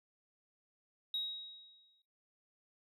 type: tone with exponential decay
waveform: sine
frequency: 3800 Hz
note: A#7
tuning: 33 cents sharp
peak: -32 dBFS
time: 1.14-2.02 s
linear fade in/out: 2 ms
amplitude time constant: 190 ms
effects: noise-tail reverb RT60 0.7 s tail -24 dB re dry + tanh soft clip ceiling -30 dBFS